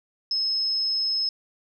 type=tone; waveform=sine; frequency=5180 Hz; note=E8; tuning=31 cents flat; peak=-22 dBFS; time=0.31-1.29 s; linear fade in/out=2 ms; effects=none